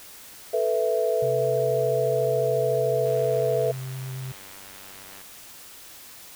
sine chord, A suspended second, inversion none, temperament equal, 440 / 493.9 / 659.3 Hz, A4 / B4 / E5, 0 / 0 / 0 cents, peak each -25 dBFS, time 0.53-3.72 s, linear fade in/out 10 ms
triangle tone with vibrato, 130.81 Hz, C3, in tune, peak -29 dBFS, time 1.22-4.32 s, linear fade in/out 5 ms, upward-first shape sine, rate 9.2 Hz, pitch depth 10 cents each way
click train, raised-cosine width 0.3 ms, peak -30 dBFS, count 210, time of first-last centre 3.06-5.215 s, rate 97 Hz
effects white hiss -45 dBFS RMS until 6.35 s

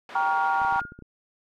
pink band-pass noise, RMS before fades -42 dBFS, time 0.09-0.81 s, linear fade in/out 2 ms, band 470 to 2500 Hz, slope 12 dB/octave
sine chord, G half-diminished seventh, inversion none, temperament just, 784 / 940.8 / 1128.9 / 1411.2 Hz, G5 / Bb5 / Db6 / F6, 0 / +16 / +31 / +18 cents, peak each -25 / -25 / -31 / -28 dBFS, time 0.15-0.8 s, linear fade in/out 5 ms
clicks, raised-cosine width 3 ms, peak -30 dBFS, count 9, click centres 0.617 / 0.649 / 0.725 / 0.76 / 0.817 / 0.852 / 0.921 / 0.99 / 1.023 s
sine tone with exponential decay, 1422 Hz, F6, 31 cents sharp, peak -26 dBFS, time 0.79-1.02 s, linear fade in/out 2 ms, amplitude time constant 50 ms
effects none

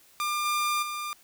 sawtooth tone with level steps, 1198 Hz, D6, 34 cents sharp, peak -23 / -21 / -28 dBFS, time 0.2-1.13 s, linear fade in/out 0 ms, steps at 0.45 / 0.82 s, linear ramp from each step 10 ms, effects white hiss -58 dBFS RMS until 1.23 s

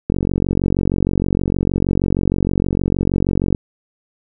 click train, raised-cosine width 3 ms, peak -4 dBFS, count 161, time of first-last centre 0.1-3.548 s, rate 46.4 Hz, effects none

